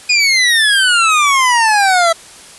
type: exponential sweep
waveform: 25% pulse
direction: down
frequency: 2489 to 653 Hz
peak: -5 dBFS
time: 0.09-2.13 s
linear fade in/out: 10 ms
effects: white hiss -37 dBFS RMS until 2.58 s + resampled to 24000 Hz